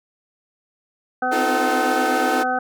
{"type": "harmonic tone", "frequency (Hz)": 253.3, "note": "B3", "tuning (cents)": 44, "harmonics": [1, 2, 3, 5, 6], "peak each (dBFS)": [-29, -28, -21, -28, -25], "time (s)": [1.22, 2.59], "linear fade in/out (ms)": 5}
{"type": "chord", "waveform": "sawtooth", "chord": "F dominant seventh", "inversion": "second", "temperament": "equal", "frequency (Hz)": [261.6, 311.1, 349.2, 440], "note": ["C4", "Eb4", "F4", "A4"], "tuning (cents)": [0, 0, 0, 0], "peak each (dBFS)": [-25, -22, -24, -22], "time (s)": [1.31, 2.44], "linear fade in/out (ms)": 20}
{"effects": []}